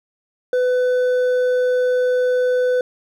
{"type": "tone with hard clipping", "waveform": "triangle", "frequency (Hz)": 501, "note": "B4", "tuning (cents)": 25, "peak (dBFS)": -16, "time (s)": [0.53, 2.81], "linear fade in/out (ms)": 2, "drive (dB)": 8, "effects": []}